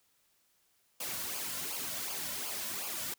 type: noise with flanger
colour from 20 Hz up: white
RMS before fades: -38 dBFS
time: 1-3.14 s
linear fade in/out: 5 ms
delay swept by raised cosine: 0.52 to 2.52 ms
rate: 2.7 Hz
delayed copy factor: -0.65
effects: white hiss -72 dBFS RMS until 3.18 s